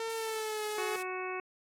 sawtooth tone with pitch glide, 452.1 to 424.3 Hz, A4 to G#4, +47 to +37 cents, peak -30 dBFS, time 0-0.96 s, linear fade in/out 2 ms, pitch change -110 cents, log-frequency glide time 0.13-0.65 s
blue noise, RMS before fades -42 dBFS, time 0.09-1.03 s, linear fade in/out 10 ms
harmonic tone, 370 Hz, F#4, in tune, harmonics 1 / 2 / 3 / 4 / 5 / 6 / 7, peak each -38 / -43 / -41 / -46 / -48 / -44 / -44 dBFS, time 0.78-1.4 s, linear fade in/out 2 ms
effects low-pass 10000 Hz 12 dB/octave + AAC 64 kbps

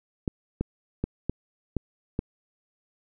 clicks, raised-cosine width 3 ms, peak -13 dBFS, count 6, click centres 0.278 / 0.61 / 1.04 / 1.296 / 1.767 / 2.191 s, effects none

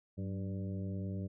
harmonic tone with a mistuned harmonic, 98 Hz, G2, in tune, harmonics 1 / 2 / 3 / 4 / 5 / 6, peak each -38 / -40 / -48 / -51 / -54 / -53 dBFS, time 0.17-1.28 s, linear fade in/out 20 ms, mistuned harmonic 2, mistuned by -68 cents, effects none

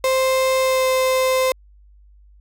35% pulse tone with pitch glide, 523.3 to 518.8 Hz, C5 to C5, 0 to -15 cents, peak -14 dBFS, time 0.04-1.52 s, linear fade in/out 2 ms, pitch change -15 cents, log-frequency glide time 0.61-0.87 s, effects added 50 Hz sine -46 dBFS peak until 2.4 s

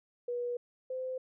sine tone pair in turn, 484.8 / 515.1 Hz, B4 / C5, -32 / -27 cents, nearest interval minor second, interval 105 cents, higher second, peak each -32 / -34 dBFS, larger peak first, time 0.28-0.57 / 0.9-1.18 s, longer first, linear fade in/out 5 ms, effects none

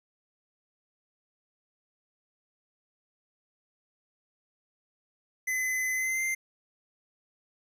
square tone with pitch glide, 2030 to 2089 Hz, B6 to C7, +47 to -3 cents, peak -28 dBFS, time 5.47-6.35 s, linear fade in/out 10 ms, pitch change +50 cents, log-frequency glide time 5.94-6.23 s, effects none

